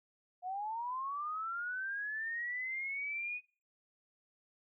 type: linear sweep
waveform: sine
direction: up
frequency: 710 to 2489 Hz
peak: -36 dBFS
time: 0.42-3.41 s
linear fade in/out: 50 ms
effects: noise-tail reverb RT60 0.4 s tail -25 dB re dry